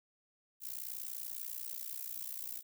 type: noise with amplitude modulation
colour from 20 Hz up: violet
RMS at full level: -39 dBFS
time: 0.6-2.63 s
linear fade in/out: 50 ms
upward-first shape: sine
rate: 60.4 Hz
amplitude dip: 90%
effects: none